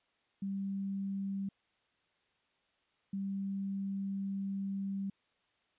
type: tone bursts at uneven times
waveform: sine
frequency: 196 Hz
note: G3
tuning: in tune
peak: -34 dBFS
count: 2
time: 0.42-1.49 / 3.13-5.1 s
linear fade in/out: 5 ms
effects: white hiss -75 dBFS RMS until 5.78 s + resampled to 8000 Hz